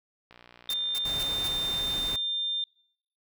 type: click train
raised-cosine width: 0.3 ms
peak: -33 dBFS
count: 75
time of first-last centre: 0.31-1.535 s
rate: 60.4 Hz
type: tone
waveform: sine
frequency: 3600 Hz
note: A7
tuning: 39 cents sharp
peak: -27 dBFS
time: 0.69-2.64 s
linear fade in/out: 2 ms
type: noise bursts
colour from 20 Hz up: white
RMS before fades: -37 dBFS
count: 4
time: 0.7-1.478 s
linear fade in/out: 2 ms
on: 37 ms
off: 210 ms
type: noise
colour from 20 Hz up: pink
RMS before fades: -38 dBFS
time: 1.05-2.16 s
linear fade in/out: 2 ms
effects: noise-tail reverb RT60 0.7 s tail -25 dB re dry